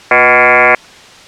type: tone with frequency modulation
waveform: sine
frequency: 1400 Hz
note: F6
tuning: 4 cents sharp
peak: -4 dBFS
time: 0.11-0.75 s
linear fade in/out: 2 ms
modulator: 130 Hz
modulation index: 7.2
effects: white hiss -36 dBFS RMS until 1.27 s + low-pass 5000 Hz 12 dB/octave